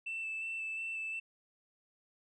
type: tone with vibrato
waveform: sine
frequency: 2654 Hz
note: E7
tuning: 11 cents sharp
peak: -35 dBFS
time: 0.06-1.2 s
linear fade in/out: 10 ms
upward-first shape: square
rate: 2.8 Hz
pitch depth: 12 cents each way
effects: tanh soft clip ceiling -33 dBFS